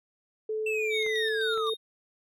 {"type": "tone with pitch glide", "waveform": "sine", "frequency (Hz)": [434.2, 442.8], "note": ["A4", "A4"], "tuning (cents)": [-23, 11], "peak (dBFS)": -28, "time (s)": [0.49, 1.74], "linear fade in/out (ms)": 5, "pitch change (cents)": 34, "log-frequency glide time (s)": [0.97, 1.54]}
{"type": "linear sweep", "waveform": "triangle", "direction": "down", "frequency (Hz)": [2690, 1135], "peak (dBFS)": -28, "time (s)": [0.66, 1.7], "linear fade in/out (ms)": 5}
{"type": "tone with tremolo", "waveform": "triangle", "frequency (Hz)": 3700, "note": "A#7", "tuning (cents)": -14, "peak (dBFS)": -29, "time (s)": [0.9, 1.77], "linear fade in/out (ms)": 50, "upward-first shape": "square", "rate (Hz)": 3.9, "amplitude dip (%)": 55}
{"type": "clicks", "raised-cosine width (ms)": 0.5, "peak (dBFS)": -29, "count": 2, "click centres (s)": [1.064, 1.576]}
{"effects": []}